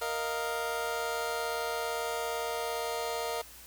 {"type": "chord", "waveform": "25% pulse", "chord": "Bb suspended fourth", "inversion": "none", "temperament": "just", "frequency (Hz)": [466.2, 621.6, 699.2], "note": ["Bb4", "Eb5", "F5"], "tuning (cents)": [0, -2, 2], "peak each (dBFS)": [-31, -34, -33], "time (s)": [0.01, 3.42], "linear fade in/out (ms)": 10, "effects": ["added 60 Hz sine -58 dBFS peak until 3.66 s", "white hiss -51 dBFS RMS until 3.66 s"]}